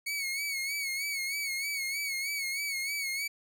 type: tone with vibrato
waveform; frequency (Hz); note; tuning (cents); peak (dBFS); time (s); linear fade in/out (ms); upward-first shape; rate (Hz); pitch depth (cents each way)
sawtooth; 2217; C#7; 0; -28; 0.06-3.28; 10; sine; 3.2; 65
effects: none